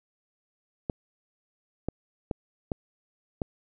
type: clicks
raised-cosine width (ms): 2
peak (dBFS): -15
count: 5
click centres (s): 0.898 / 1.886 / 2.312 / 2.718 / 3.418
effects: none